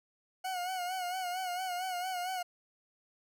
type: tone with vibrato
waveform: 40% pulse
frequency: 731 Hz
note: F#5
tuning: 21 cents flat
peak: -33 dBFS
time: 0.44-2.43 s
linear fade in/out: 10 ms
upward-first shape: sine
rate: 4.4 Hz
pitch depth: 60 cents each way
effects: none